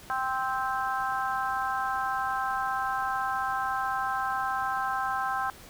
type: harmonic tone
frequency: 261.6 Hz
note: C4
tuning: in tune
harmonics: 3 / 4 / 5 / 6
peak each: -31 / -32 / -33 / -34 dBFS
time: 0.1-5.5 s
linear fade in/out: 0 ms
effects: pink hiss -49 dBFS RMS until 5.69 s